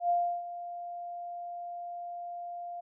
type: tone with ADSR envelope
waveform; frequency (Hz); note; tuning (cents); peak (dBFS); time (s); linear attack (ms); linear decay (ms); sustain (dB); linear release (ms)
sine; 698.5; F5; 0; -23; 0-2.81; 96; 330; -14; 13
effects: none